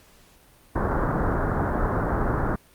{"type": "low-pass noise", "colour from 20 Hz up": "pink", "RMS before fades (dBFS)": -24, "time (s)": [0.75, 2.56], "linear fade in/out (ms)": 10, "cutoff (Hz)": 1600, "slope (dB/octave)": 48, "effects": ["pink hiss -55 dBFS RMS until 2.74 s", "Opus 48 kbps"]}